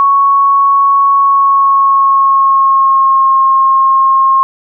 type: tone with pitch glide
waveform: sine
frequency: 1108.7 to 1072.8 Hz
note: C#6 to C6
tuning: 0 to +43 cents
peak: -5 dBFS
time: 0-4.43 s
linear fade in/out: 0 ms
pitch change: -57 cents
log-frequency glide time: 1.13-3.39 s
effects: none

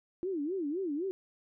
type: tone with vibrato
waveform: sine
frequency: 332.6 Hz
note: E4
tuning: 16 cents sharp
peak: -31 dBFS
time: 0.23-1.11 s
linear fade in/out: 0 ms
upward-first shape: sine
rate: 3.9 Hz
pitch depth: 280 cents each way
effects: none

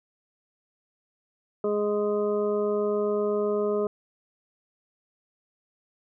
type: harmonic tone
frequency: 207.7 Hz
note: G#3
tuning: in tune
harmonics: 1 / 2 / 3 / 5 / 6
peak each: -32 / -24 / -31 / -40 / -38 dBFS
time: 1.64-3.87 s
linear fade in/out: 2 ms
effects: none

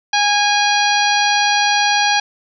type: harmonic tone with a mistuned harmonic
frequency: 822 Hz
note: G#5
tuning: 18 cents flat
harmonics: 1 / 2 / 3 / 4 / 5 / 6 / 7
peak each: -16 / -19 / -21 / -22 / -23 / -24 / -24 dBFS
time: 0.13-2.2 s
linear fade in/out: 5 ms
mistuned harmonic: 6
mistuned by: -64 cents
effects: none

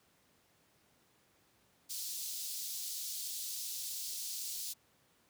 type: high-pass noise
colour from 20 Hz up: pink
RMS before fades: -41 dBFS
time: 1.89-4.74 s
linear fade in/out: 20 ms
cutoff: 4200 Hz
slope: 24 dB/octave
effects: pink hiss -70 dBFS RMS until 5.29 s + high-pass 100 Hz 12 dB/octave

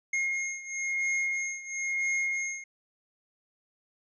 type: beating tone pair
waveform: square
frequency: 2144 / 2145 Hz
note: C7 / C7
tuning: +42 / +42 cents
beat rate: 1 Hz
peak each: -31 / -34 dBFS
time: 0.13-2.64 s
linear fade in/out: 5 ms
effects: resampled to 16000 Hz

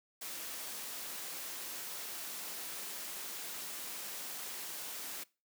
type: noise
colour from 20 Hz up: white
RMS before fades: -43 dBFS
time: 0.21-5.24 s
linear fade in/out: 10 ms
effects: noise-tail reverb RT60 0.3 s tail -22 dB re dry + high-pass 200 Hz 12 dB/octave

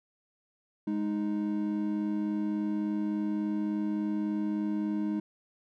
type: tone pair together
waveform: triangle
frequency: 207.6 / 311.1 Hz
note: G#3 / D#4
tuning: 0 / 0 cents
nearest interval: perfect fifth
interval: 700 cents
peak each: -29 / -29 dBFS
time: 0.87-5.2 s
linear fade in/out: 5 ms
effects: none

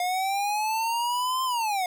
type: linear two-way sweep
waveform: square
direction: up then down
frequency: 711 to 1046.5 to 711 Hz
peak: -25 dBFS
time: 0-1.86 s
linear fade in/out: 2 ms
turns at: 1.44 s
effects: none

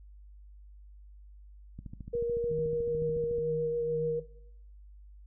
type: click train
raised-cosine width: 5 ms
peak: -30 dBFS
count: 23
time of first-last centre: 1.79-3.384 s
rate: 13.8 Hz
type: tone with vibrato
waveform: sine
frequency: 472.2 Hz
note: A#4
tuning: 22 cents sharp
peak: -28 dBFS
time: 2.13-4.2 s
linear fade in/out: 10 ms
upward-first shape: sine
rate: 6.9 Hz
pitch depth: 11 cents each way
type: tone with tremolo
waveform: sine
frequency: 155.56 Hz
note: D#3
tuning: in tune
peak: -34 dBFS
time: 2.48-4.26 s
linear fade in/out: 50 ms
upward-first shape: triangle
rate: 2.1 Hz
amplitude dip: 90%
effects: noise-tail reverb RT60 0.7 s tail -18 dB re dry + added 50 Hz sine -49 dBFS peak until 5.26 s

